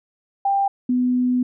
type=tone pair in turn; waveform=sine; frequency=792 / 249.5 Hz; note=G5 / B3; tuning=+18 / +18 cents; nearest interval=octave + minor sixth; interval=2000 cents; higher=first; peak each=-16 dBFS; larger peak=neither; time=0.45-0.68 / 0.89-1.43 s; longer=second; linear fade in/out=5 ms; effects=none